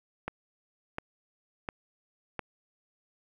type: click train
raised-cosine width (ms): 0.5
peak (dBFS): -18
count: 4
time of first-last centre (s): 0.28-2.393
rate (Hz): 1.42
effects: 9-bit